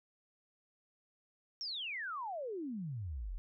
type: exponential sweep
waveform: sine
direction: down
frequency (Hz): 5630 to 36.71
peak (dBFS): -38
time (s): 1.61-3.38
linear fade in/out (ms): 0
effects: none